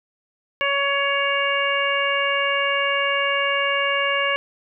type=harmonic tone; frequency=560 Hz; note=C#5; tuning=18 cents sharp; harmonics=1 / 2 / 3 / 4 / 5; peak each=-25 / -25 / -25 / -25 / -25 dBFS; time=0.61-4.36 s; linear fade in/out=0 ms; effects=none